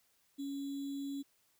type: tone with sample-and-hold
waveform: sine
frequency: 278.6 Hz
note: C#4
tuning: 9 cents sharp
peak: -37 dBFS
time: 0.38-1.23 s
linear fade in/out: 20 ms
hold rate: 3675 Hz
effects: white hiss -73 dBFS RMS until 1.59 s